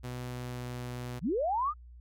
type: tone with pitch glide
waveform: sawtooth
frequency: 124.2 to 123.2 Hz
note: B2 to B2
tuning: +10 to -4 cents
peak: -33 dBFS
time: 0.03-1.2 s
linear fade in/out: 20 ms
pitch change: -14 cents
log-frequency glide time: 0.26-0.73 s
type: linear sweep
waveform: sine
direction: up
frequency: 124 to 1273 Hz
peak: -27 dBFS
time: 1.21-1.74 s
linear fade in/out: 50 ms
effects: added 60 Hz sine -48 dBFS peak until 2 s